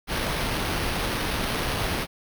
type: noise with sample-and-hold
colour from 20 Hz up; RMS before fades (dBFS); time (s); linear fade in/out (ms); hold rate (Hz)
pink; -27; 0.07-2.07; 50; 7350
effects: none